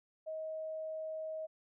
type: tone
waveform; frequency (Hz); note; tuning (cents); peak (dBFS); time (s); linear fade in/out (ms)
sine; 632; D#5; +27; -38; 0.26-1.47; 20
effects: none